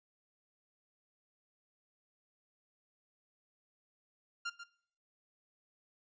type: tone with echo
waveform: sawtooth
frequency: 1395 Hz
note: F6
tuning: 2 cents flat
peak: -32 dBFS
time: 4.45-4.5 s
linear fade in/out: 10 ms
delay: 140 ms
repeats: 1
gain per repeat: -10 dB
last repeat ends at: 4.64 s
effects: noise-tail reverb RT60 0.6 s tail -19 dB re dry + resampled to 16000 Hz